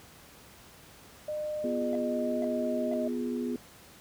sine tone with pitch glide, 606 to 622 Hz, D#5 to D#5, -46 to -1 cents, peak -31 dBFS, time 1.28-3.08 s, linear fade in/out 5 ms, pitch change +45 cents, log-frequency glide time 1.8-2.43 s
sine chord, F diminished, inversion second, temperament equal, 246.9 / 349.2 / 415.3 Hz, Cb4 / F4 / Ab4, 0 / 0 / 0 cents, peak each -31 / -37 / -37 dBFS, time 1.64-3.56 s, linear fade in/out 2 ms
triangle tone bursts, 676 Hz, E5, 43 cents sharp, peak -34 dBFS, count 3, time 1.93-2.936 s, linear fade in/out 0 ms, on 22 ms, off 470 ms
effects pink hiss -53 dBFS RMS until 4 s + high-pass 60 Hz 12 dB/octave

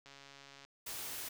click train, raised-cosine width 0.2 ms, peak -37 dBFS, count 83, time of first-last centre 0.06-0.65 s, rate 139 Hz
white noise, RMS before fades -43 dBFS, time 0.86-1.29 s, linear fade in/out 10 ms
effects none

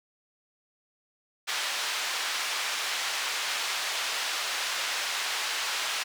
white band-pass noise, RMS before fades -31 dBFS, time 1.47-6.04 s, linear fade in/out 20 ms, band 830 to 4400 Hz, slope 12 dB/octave, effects none

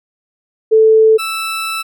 sine / 20% pulse tone pair in turn, 440 / 1318.5 Hz, A4 / E6, 0 / 0 cents, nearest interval octave + perfect fifth, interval 1900 cents, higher second, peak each -5 / -13 dBFS, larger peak first, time 0.71-1.18 / 1.18-1.83 s, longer second, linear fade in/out 20 ms, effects none

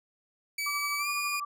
sawtooth tone with pitch glide, 2289 to 2439 Hz, D7 to D#7, -45 to -35 cents, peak -27 dBFS, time 0.58-1.4 s, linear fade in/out 5 ms, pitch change +110 cents, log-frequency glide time 0.98-1.08 s
sine tone with tremolo, 1163 Hz, D6, 17 cents flat, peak -30 dBFS, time 0.66-1.45 s, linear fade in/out 5 ms, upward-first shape triangle, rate 12 Hz, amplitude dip 70%
effects none

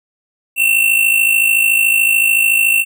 square tone with amplitude modulation, 2700 Hz, E7, 41 cents sharp, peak -8 dBFS, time 0.56-2.85 s, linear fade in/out 50 ms, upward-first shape sine, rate 53.7 Hz, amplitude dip 60%, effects none

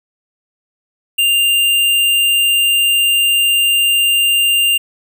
square tone, 2794 Hz, F7, in tune, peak -11 dBFS, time 1.18-4.78 s, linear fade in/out 10 ms, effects none

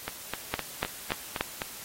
two click trains, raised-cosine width 0.3 ms, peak -15 / -11 dBFS, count 7 / 4, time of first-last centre 0.08-1.618 / 0.54-1.41 s, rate 3.9 / 3.45 Hz, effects white hiss -43 dBFS RMS until 1.84 s + AAC 48 kbps

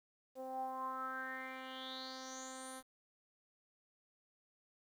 10% pulse tone with low-pass filter sweep, 260.9 Hz, C4, 5 cents flat, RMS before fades -45 dBFS, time 0.35-2.83 s, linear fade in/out 50 ms, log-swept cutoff 580 to 11000 Hz, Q 7.4, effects 11-bit

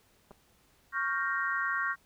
clicks, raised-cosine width 1 ms, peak -36 dBFS, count 2, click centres 0.309 / 0.314 s
sine chord, G half-diminished seventh, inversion second, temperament equal, 1108.7 / 1396.9 / 1568 / 1864.7 Hz, Db6 / F6 / G6 / Bb6, 0 / 0 / 0 / 0 cents, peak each -34 dBFS, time 0.92-1.96 s, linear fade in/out 50 ms
effects pink hiss -66 dBFS RMS until 2.05 s

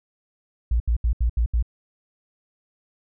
sine tone bursts, 58 Hz, A#1, 8 cents flat, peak -17 dBFS, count 6, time 0.71-1.626 s, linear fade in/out 5 ms, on 91 ms, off 74 ms, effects none

